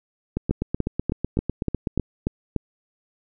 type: two click trains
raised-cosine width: 3 ms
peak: -10 / -9 dBFS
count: 14 / 8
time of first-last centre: 0.37-1.997 / 0.51-2.563 s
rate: 7.99 / 3.41 Hz
effects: none